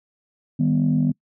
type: chord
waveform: sine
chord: Eb augmented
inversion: none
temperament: equal with one note detuned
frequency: 155.56 / 199.08 / 246.9 Hz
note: Eb3 / G3 / B3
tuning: 0 / +27 / 0 cents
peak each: -19 / -24 / -19 dBFS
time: 0.59-1.12 s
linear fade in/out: 10 ms
effects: noise-tail reverb RT60 0.1 s tail -24 dB re dry + tanh soft clip ceiling -10 dBFS